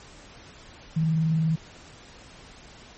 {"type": "tone with vibrato", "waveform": "sine", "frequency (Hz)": 160, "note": "D#3", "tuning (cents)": 49, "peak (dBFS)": -20, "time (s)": [0.96, 1.56], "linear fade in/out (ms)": 10, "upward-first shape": "square", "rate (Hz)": 20, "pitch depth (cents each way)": 41, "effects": ["pink hiss -48 dBFS RMS until 2.97 s", "MP3 32 kbps"]}